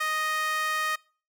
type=tone with high-pass filter; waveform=sawtooth; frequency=622.3 Hz; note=D#5; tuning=in tune; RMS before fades=-28 dBFS; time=0-0.96 s; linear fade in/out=10 ms; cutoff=1500 Hz; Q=6.8; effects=noise-tail reverb RT60 0.4 s tail -24 dB re dry